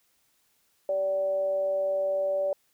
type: tone with frequency modulation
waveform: sine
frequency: 578 Hz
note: D5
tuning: 28 cents flat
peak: -24 dBFS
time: 0.89-2.53 s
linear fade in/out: 2 ms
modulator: 191 Hz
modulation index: 0.27
effects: white hiss -69 dBFS RMS until 2.73 s